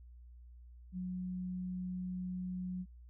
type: tone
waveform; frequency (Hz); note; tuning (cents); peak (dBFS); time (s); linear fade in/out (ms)
sine; 182.5; F#3; -24; -37; 0.92-2.86; 50
effects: added 60 Hz sine -52 dBFS peak until 3.09 s